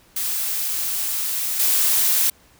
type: noise with level steps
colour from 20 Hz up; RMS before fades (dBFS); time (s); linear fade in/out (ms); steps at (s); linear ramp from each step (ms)
blue; -24 / -18; 0.16-2.3; 5; 1.59; 10
effects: pink hiss -54 dBFS RMS until 2.59 s